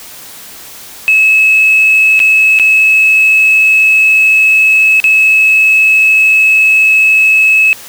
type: tone with dropouts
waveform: sine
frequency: 2587 Hz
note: E7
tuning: 33 cents flat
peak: -3 dBFS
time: 1.08-7.73 s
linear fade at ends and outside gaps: 0 ms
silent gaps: 2.193-2.201 / 2.589-2.597 / 5.001-5.041 s
effects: tanh soft clip ceiling 0 dBFS + white hiss -31 dBFS RMS until 7.88 s